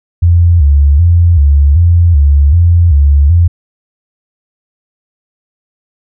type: tone with vibrato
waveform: sine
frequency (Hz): 78.3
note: D#2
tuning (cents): +11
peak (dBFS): -3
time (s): 0.22-3.48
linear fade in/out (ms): 10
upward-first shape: square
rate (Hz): 1.3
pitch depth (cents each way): 160
effects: none

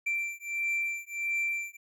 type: beating tone pair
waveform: triangle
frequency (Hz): 2349 / 2350.5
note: D7 / D7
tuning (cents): 0 / +1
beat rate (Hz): 1.5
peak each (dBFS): -31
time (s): 0.06-1.77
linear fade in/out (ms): 10
effects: none

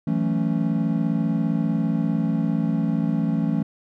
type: chord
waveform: triangle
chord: F# minor seventh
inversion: third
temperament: equal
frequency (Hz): 164.81 / 185 / 220 / 277.2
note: E3 / F#3 / A3 / C#4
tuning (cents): 0 / 0 / 0 / 0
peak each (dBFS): -22 / -26 / -22 / -25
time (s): 0.07-3.63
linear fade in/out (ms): 5
effects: none

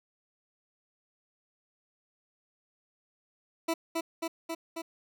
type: tone with echo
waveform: 20% pulse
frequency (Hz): 329.6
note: E4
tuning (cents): 0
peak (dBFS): -22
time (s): 3.68-3.74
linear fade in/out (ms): 10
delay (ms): 270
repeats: 4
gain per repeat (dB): -2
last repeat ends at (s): 4.82
effects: none

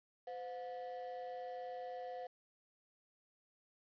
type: ring-modulated tone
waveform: triangle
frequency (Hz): 615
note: D#5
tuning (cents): -20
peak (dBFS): -38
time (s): 0.27-2.27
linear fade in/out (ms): 5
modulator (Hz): 104
effects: resampled to 11025 Hz + 11-bit

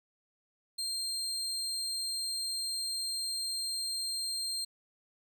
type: tone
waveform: 30% pulse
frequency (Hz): 4186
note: C8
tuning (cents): 0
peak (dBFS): -30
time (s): 0.78-4.65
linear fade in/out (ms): 10
effects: none

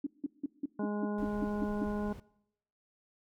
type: tone bursts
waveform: sine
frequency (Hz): 284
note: C#4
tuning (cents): +42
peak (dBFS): -30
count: 10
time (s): 0.04-1.84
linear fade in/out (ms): 5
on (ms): 27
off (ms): 170
type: harmonic tone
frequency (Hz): 207.7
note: G#3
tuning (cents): 0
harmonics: 1 / 2 / 3 / 4 / 5 / 7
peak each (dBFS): -33 / -39 / -43 / -45 / -47 / -50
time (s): 0.79-2.13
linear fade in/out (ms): 5
type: noise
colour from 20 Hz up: brown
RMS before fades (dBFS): -46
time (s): 1.18-2.2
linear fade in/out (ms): 2
effects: noise-tail reverb RT60 0.8 s tail -22 dB re dry

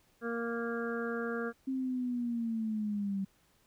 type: harmonic tone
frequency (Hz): 233.1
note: A#3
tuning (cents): 0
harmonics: 1 / 2 / 3 / 5 / 6 / 7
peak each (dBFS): -37 / -36 / -47 / -45 / -42 / -43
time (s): 0.21-1.53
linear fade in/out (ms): 50
type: linear sweep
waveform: sine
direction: down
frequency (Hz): 266.6 to 192.2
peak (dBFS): -31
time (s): 1.67-3.25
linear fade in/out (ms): 10
effects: pink hiss -69 dBFS RMS until 3.66 s

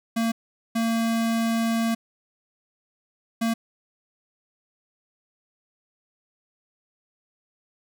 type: tone bursts at uneven times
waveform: square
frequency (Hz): 228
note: A#3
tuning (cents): -38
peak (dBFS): -22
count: 3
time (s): 0.16-0.32 / 0.75-1.95 / 3.41-3.54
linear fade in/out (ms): 10
effects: 10-bit

